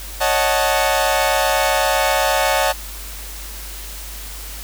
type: chord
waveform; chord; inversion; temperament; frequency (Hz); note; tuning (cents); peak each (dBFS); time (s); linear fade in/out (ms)
sawtooth; D# half-diminished seventh; third; equal; 554.4 / 622.3 / 740 / 880; C#5 / D#5 / F#5 / A5; 0 / 0 / 0 / 0; -17; 0.2-2.73; 20
effects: added 50 Hz sine -32 dBFS peak until 4.63 s + white hiss -34 dBFS RMS until 4.63 s